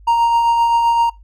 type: tone with tremolo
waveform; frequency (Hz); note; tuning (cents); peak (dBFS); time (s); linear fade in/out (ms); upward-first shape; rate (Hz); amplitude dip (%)
triangle; 932.3; A#5; 0; -8; 0.07-1.1; 10; triangle; 7.7; 35
effects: noise-tail reverb RT60 0.2 s tail -22 dB re dry + added 50 Hz sine -40 dBFS peak until 1.23 s